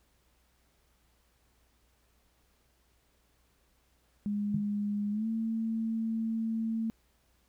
sine tone with pitch glide, 205.8 to 224.4 Hz, G#3 to A3, -16 to +34 cents, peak -29 dBFS, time 4.26-6.9 s, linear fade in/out 0 ms, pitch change +150 cents, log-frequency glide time 5.11-5.27 s
sine tone with exponential decay, 155.56 Hz, D#3, in tune, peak -26 dBFS, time 4.54-4.67 s, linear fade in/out 5 ms, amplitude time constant 27 ms
effects added 60 Hz sine -70 dBFS peak until 7.48 s + pink hiss -71 dBFS RMS until 7.48 s

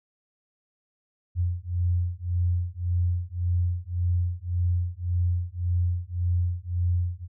sine beating tone pair, 87.31 / 89.11 Hz, F2 / F2, 0 / +35 cents, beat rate 1.8 Hz, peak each -26 dBFS, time 1.35-7.28 s, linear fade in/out 50 ms, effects none

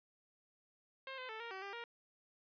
10% pulse tone with pitch steps, 532 / 511 / 440.5 / 466.4 / 381.4 / 397.7 / 469.7 Hz, C5 / C5 / A4 / A#4 / G4 / G4 / A#4, +29 / -41 / +2 / +1 / -47 / +25 / +13 cents, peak -36 dBFS, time 1.07-1.84 s, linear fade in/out 2 ms, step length 110 ms, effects resampled to 11025 Hz

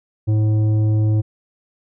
sine tone with tanh clipping, 107.6 Hz, A2, 38 cents flat, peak -15 dBFS, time 0.27-1.22 s, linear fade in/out 20 ms, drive 9 dB, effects none

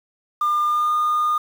sine tone with pitch glide, 1203 to 1219.8 Hz, D6 to D#6, +41 to -35 cents, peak -15 dBFS, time 0.41-1.38 s, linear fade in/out 5 ms, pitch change +24 cents, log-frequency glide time 0.66-0.93 s, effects tanh soft clip ceiling -15 dBFS + 7-bit

